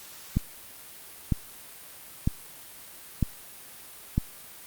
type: click train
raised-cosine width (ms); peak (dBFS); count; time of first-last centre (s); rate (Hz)
5; -10; 5; 0.37-4.18; 1.05
effects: white hiss -46 dBFS RMS until 4.66 s + Opus 48 kbps